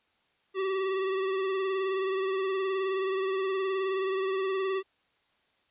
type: tone with vibrato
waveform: square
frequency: 383.1 Hz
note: G4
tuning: 40 cents flat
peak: -28 dBFS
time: 0.54-4.83 s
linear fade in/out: 50 ms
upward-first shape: triangle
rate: 19 Hz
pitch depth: 42 cents each way
effects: white hiss -70 dBFS RMS until 5.7 s + resampled to 8000 Hz